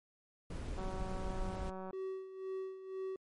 brown noise, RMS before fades -40 dBFS, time 0.5-1.7 s, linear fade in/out 5 ms
click train, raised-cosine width 1 ms, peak -32 dBFS, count 213, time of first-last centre 0.78-1.908 s, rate 188 Hz
triangle tone with tremolo, 380 Hz, F#4, 46 cents sharp, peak -35 dBFS, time 1.93-3.16 s, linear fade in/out 2 ms, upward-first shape sine, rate 2 Hz, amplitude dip 70%
effects MP3 48 kbps

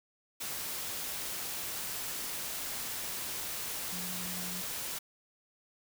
sine tone in noise, 180 Hz, F#3, 47 cents flat, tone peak -43 dBFS, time 3.92-4.62 s, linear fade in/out 10 ms, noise white, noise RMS -38 dBFS, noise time 0.4-4.99 s, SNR -8 dB, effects none

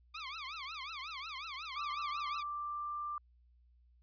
15% pulse tone with vibrato, 1177 Hz, D6, 3 cents sharp, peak -35 dBFS, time 0.14-2.43 s, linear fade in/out 10 ms, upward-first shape triangle, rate 5.5 Hz, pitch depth 260 cents each way
sine tone with pitch glide, 1174.7 to 1184.9 Hz, D6 to D6, 0 to +15 cents, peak -37 dBFS, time 1.76-3.18 s, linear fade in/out 2 ms, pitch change +15 cents, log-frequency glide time 2.33-3 s
effects added 60 Hz sine -63 dBFS peak until 4.02 s + resampled to 11025 Hz

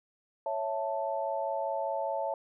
sine chord, A major, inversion first, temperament equal, 554.4 / 659.3 / 880 Hz, C#5 / E5 / A5, 0 / 0 / 0 cents, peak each -34 dBFS, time 0.46-2.34 s, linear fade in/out 2 ms, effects none

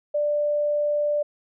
sine tone, 590 Hz, D5, 8 cents sharp, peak -20 dBFS, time 0.14-1.23 s, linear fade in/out 10 ms, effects none

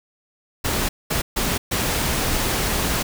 pink noise bursts at uneven times, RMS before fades -22 dBFS, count 4, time 0.64-0.89 / 1.1-1.22 / 1.36-1.58 / 1.71-3.03 s, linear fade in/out 10 ms, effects none

